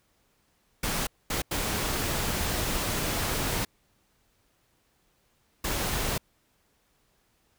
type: noise bursts at uneven times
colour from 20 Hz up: pink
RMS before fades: -29 dBFS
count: 4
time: 0.83-1.07 / 1.3-1.42 / 1.51-3.65 / 5.64-6.18 s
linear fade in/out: 5 ms
effects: pink hiss -69 dBFS RMS until 7.58 s